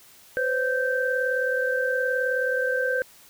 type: tone cluster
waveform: sine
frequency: 506 / 545 / 1560 Hz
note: B4 / C#5 / G6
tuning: +42 / -29 / -9 cents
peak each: -25 / -31 / -25 dBFS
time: 0.37-3.02 s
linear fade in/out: 0 ms
effects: white hiss -52 dBFS RMS until 3.29 s